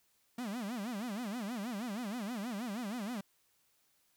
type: tone with vibrato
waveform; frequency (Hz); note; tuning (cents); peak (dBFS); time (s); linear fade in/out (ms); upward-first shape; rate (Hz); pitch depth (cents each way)
45% pulse; 222.1; A3; +16; -37; 0.38-3.21; 5; sine; 6.3; 230
effects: white hiss -73 dBFS RMS until 4.16 s